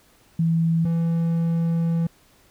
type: tone pair in turn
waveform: sine / triangle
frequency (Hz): 164.81 / 166.63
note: E3 / E3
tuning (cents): 0 / +19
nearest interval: unison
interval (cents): 19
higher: second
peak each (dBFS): -17 / -17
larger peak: neither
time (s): 0.39-0.85 / 0.85-2.07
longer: second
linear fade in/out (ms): 5
effects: pink hiss -57 dBFS RMS until 2.5 s